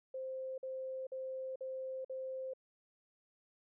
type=tone bursts; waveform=sine; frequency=523.3 Hz; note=C5; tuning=in tune; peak=-39 dBFS; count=5; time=0.14-2.536 s; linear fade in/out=5 ms; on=440 ms; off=49 ms; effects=none